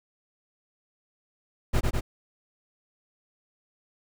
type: noise with echo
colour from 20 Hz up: brown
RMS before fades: -21 dBFS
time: 1.73-1.81 s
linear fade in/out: 20 ms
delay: 100 ms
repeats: 2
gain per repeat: -2 dB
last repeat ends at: 2.01 s
effects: none